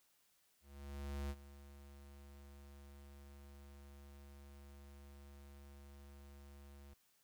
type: tone with ADSR envelope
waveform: square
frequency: 70.4 Hz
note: C#2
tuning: 27 cents sharp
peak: -40 dBFS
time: 0.61-6.94 s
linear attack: 690 ms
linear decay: 49 ms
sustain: -16 dB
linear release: 7 ms
effects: white hiss -75 dBFS RMS until 7.23 s